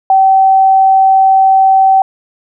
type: tone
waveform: sine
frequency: 769 Hz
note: G5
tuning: 33 cents flat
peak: -4 dBFS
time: 0.1-2.02 s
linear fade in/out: 2 ms
effects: none